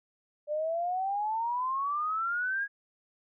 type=exponential sweep; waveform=sine; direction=up; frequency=587.3 to 1661.2 Hz; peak=-28 dBFS; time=0.47-2.68 s; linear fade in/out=50 ms; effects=none